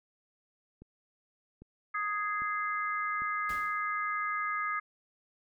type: click train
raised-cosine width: 3 ms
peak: -37 dBFS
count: 4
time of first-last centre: 0.82-3.22 s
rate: 1.25 Hz
type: chord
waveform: sine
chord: Ab major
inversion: second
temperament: just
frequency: 1245.9 / 1661.2 / 2077 Hz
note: Eb6 / Ab6 / C7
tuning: +2 / 0 / -13 cents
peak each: -32 / -37 / -37 dBFS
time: 1.94-4.8 s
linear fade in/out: 10 ms
type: noise with exponential decay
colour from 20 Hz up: pink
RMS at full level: -44 dBFS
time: 3.49-3.92 s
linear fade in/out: 5 ms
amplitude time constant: 93 ms
effects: none